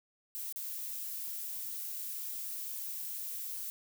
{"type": "noise with dropouts", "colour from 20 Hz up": "violet", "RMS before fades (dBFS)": -40, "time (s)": [0.35, 3.7], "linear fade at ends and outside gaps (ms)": 0, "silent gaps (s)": [0.525, 0.56], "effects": []}